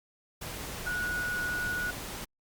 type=tone in noise; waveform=sine; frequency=1461 Hz; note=F#6; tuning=22 cents flat; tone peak=-30 dBFS; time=0.86-1.91 s; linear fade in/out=10 ms; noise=pink; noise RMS=-39 dBFS; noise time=0.41-2.25 s; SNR=+6 dB; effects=Opus 48 kbps